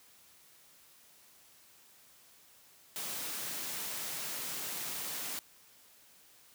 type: high-pass noise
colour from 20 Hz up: white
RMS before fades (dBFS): -39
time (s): 2.96-5.39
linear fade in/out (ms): 0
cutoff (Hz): 110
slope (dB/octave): 48
effects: white hiss -61 dBFS RMS until 6.54 s + high-pass 60 Hz 12 dB/octave